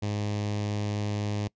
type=tone with notch filter; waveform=sawtooth; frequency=103.83 Hz; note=G#2; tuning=in tune; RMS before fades=-30 dBFS; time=0.02-1.48 s; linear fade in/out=10 ms; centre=1400 Hz; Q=1.5; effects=noise-tail reverb RT60 0.1 s tail -24 dB re dry + resampled to 16000 Hz